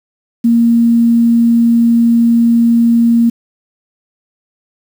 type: tone with quantisation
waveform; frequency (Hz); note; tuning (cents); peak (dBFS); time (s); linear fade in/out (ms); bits
sine; 233.1; A#3; 0; -6; 0.44-3.3; 10; 6
effects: none